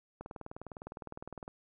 click train, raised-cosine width 1 ms, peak -29 dBFS, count 26, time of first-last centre 0.21-1.479 s, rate 19.7 Hz, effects none

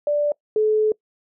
sine tone pair in turn, 587.3 / 430.3 Hz, D5 / A4, 0 / -39 cents, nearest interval perfect fourth, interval 539 cents, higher first, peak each -17 / -15 dBFS, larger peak second, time 0.07-0.32 / 0.56-0.92 s, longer second, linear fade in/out 2 ms, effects noise-tail reverb RT60 0.1 s tail -24 dB re dry

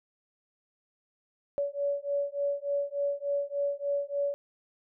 sine beating tone pair, 566 / 569.4 Hz, C#5 / C#5, +36 / +46 cents, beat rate 3.4 Hz, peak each -31 dBFS, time 1.58-4.34 s, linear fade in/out 0 ms, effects none

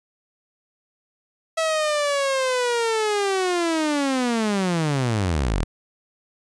sawtooth linear sweep, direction down, 653 to 34.87 Hz, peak -16 dBFS, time 1.57-5.64 s, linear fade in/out 10 ms, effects resampled to 22050 Hz

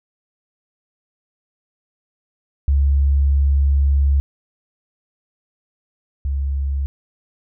sine tone pair in turn, 69.7 / 69.06 Hz, C#2 / C#2, +10 / -6 cents, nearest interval unison, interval 16 cents, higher first, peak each -12 / -18 dBFS, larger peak first, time 2.68-4.2 / 6.25-6.86 s, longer first, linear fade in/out 0 ms, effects none

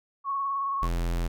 sine tone with vibrato, 1103 Hz, C#6, 9 cents flat, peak -26 dBFS, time 0.24-0.89 s, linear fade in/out 50 ms, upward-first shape sine, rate 19 Hz, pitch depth 30 cents each way
square tone, 42.72 Hz, F1, 37 cents flat, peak -26 dBFS, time 0.82-1.28 s, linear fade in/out 10 ms
effects none

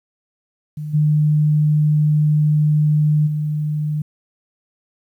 sine tone with level steps, 151.1 Hz, D3, 50 cents sharp, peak -24 / -12 / -18 dBFS, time 0.77-4.02 s, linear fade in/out 5 ms, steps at 0.93 / 3.26 s, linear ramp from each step 20 ms, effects 9-bit

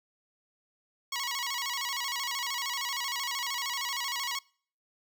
10% pulse tone with vibrato, 1031 Hz, C6, 26 cents flat, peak -23 dBFS, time 1.12-4.39 s, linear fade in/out 5 ms, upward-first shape square, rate 13 Hz, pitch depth 110 cents each way, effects noise-tail reverb RT60 0.5 s tail -26 dB re dry

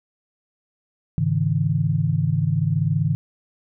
sine chord, Ab suspended fourth, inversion none, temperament equal with one note detuned, 103.83 / 138.59 / 159.29 Hz, Ab2 / Db3 / Eb3, 0 / 0 / +41 cents, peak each -24 / -22 / -21 dBFS, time 1.18-3.15 s, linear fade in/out 0 ms, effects none

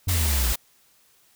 triangle linear sweep, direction down, 92.5 to 54 Hz, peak -19 dBFS, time 0.07-0.53 s, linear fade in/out 5 ms
white noise, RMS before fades -27 dBFS, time 0.08-0.56 s, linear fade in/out 10 ms
effects white hiss -60 dBFS RMS until 1.35 s

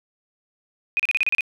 sine tone bursts, 2489 Hz, D#7, in tune, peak -17 dBFS, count 8, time 0.97-1.408 s, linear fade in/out 0 ms, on 25 ms, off 34 ms, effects none

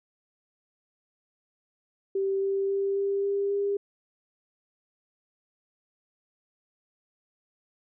sine tone with pitch steps, 389.3 / 391.8 / 394.3 / 396.8 / 399.3 / 401.9 Hz, G4 / G4 / G4 / G4 / G4 / G4, -12 / -1 / +10 / +21 / +32 / +43 cents, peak -24 dBFS, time 2.15-3.77 s, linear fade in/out 5 ms, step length 270 ms, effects none

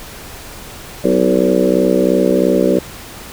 harmonic tone with a mistuned harmonic, 63 Hz, B1, 35 cents sharp, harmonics 3 / 4 / 5 / 6 / 7 / 8 / 9, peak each -18 / -18 / -18 / -18 / -18 / -18 / -18 dBFS, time 1.04-2.79 s, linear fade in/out 5 ms, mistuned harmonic 5, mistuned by +31 cents, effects pink hiss -33 dBFS RMS until 3.32 s

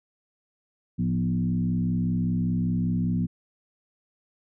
sine tone with frequency modulation, 174.61 Hz, F3, in tune, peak -22 dBFS, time 0.98-3.27 s, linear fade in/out 20 ms, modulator 65.1 Hz, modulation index 1.1, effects none

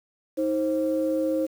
sine tone pair together, 315.5 / 530 Hz, D#4 / C5, +24 / +22 cents, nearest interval major sixth, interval 898 cents, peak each -24 dBFS, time 0.37-1.47 s, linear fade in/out 20 ms, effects tanh soft clip ceiling -15 dBFS + 8-bit

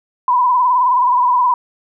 sine tone with vibrato, 993 Hz, B5, 9 cents sharp, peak -10 dBFS, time 0.28-1.54 s, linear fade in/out 2 ms, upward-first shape sine, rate 19 Hz, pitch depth 63 cents each way, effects none

